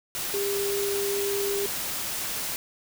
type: tone in noise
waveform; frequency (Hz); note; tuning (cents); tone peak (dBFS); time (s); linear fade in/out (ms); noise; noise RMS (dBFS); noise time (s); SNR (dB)
sine; 400.7; G4; +38; -26; 0.34-1.66; 0; white; -31; 0.15-2.56; +2
effects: none